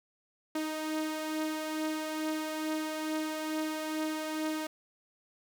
sawtooth beating tone pair, 311.1 / 313.4 Hz, D#4 / D#4, 0 / +13 cents, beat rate 2.3 Hz, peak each -29 / -36 dBFS, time 0.55-4.67 s, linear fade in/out 5 ms, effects none

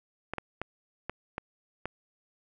clicks, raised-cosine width 0.5 ms, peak -18 dBFS, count 6, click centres 0.336 / 0.383 / 0.616 / 1.096 / 1.381 / 1.856 s, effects none

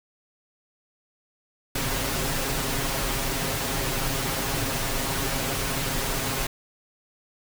pink noise with comb filter, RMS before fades -27 dBFS, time 1.75-6.47 s, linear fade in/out 5 ms, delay 7.4 ms, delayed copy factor +0.7, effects none

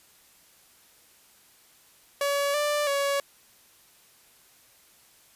sawtooth tone with pitch steps, 566 / 590 / 561 Hz, C#5 / D5 / C#5, +36 / +8 / +21 cents, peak -20 dBFS, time 2.21-3.2 s, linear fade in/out 2 ms, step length 330 ms, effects white hiss -58 dBFS RMS until 5.35 s + resampled to 32000 Hz

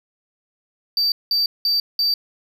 triangle tone bursts, 4643 Hz, D8, 21 cents flat, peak -15 dBFS, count 4, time 0.97-2.14 s, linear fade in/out 2 ms, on 150 ms, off 190 ms, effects none

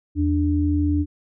sine tone pair together, 82.61 / 294.4 Hz, E2 / D4, +4 / +4 cents, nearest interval octave + minor seventh, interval 2200 cents, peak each -20 dBFS, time 0.15-1.06 s, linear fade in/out 50 ms, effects none

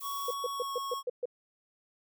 violet noise, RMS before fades -44 dBFS, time 0-0.34 s, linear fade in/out 10 ms
square tone with pitch glide, 1116 to 1099.4 Hz, C#6 to C#6, +11 to -15 cents, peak -35 dBFS, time 0.01-1.03 s, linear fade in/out 50 ms, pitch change -26 cents, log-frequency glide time 0.5-0.75 s
sine tone bursts, 493 Hz, B4, 3 cents flat, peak -29 dBFS, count 7, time 0.28-1.256 s, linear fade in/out 5 ms, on 28 ms, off 130 ms
effects none

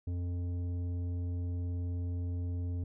triangle tone with tanh clipping, 88.1 Hz, F2, 16 cents sharp, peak -34 dBFS, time 0.07-2.84 s, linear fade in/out 5 ms, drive 14 dB, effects none

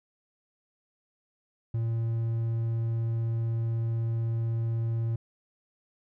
triangle tone, 114.5 Hz, A#2, 31 cents flat, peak -24 dBFS, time 1.74-5.16 s, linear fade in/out 5 ms, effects none

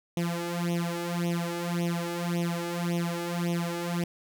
sawtooth tone with flanger, 171.9 Hz, F3, 27 cents flat, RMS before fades -30 dBFS, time 0.17-4.04 s, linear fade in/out 2 ms, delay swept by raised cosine 0.32 to 2.42 ms, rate 1.8 Hz, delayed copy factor +1, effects none

